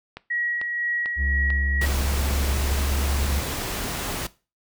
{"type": "click train", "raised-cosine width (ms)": 0.3, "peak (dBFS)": -19, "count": 4, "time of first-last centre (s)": [0.17, 1.503], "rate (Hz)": 2.25}
{"type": "tone with tremolo", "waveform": "sine", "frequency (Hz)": 1910, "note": "A#6", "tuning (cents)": 42, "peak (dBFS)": -22, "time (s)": [0.3, 1.86], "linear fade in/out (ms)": 10, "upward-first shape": "sine", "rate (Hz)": 2, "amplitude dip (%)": 35}
{"type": "tone with pitch glide", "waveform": "triangle", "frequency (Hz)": [69.3, 69.86], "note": ["C#2", "C#2"], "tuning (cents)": [0, 14], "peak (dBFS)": -20, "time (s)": [1.16, 3.43], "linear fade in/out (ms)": 50, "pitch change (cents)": 14, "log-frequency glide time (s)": [2.8, 2.9]}
{"type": "noise", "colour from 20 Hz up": "pink", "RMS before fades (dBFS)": -29, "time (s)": [1.81, 4.27], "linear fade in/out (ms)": 5}
{"effects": ["noise-tail reverb RT60 0.3 s tail -18 dB re dry"]}